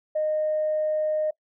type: tone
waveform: sine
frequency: 616 Hz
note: D#5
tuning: 17 cents flat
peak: -21 dBFS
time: 0.15-1.31 s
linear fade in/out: 10 ms
effects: noise-tail reverb RT60 0.1 s tail -23 dB re dry + tanh soft clip ceiling -17 dBFS